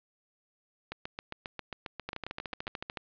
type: two click trains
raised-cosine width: 0.3 ms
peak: -20 / -21 dBFS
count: 13 / 14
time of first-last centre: 2.09-2.972 / 0.92-2.67 s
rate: 13.6 / 7.43 Hz
effects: resampled to 11025 Hz + 10-bit